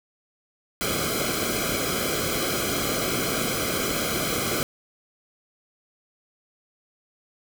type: noise with comb filter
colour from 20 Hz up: pink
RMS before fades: -26 dBFS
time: 0.81-4.63 s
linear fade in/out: 0 ms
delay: 1.1 ms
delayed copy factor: -1
effects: none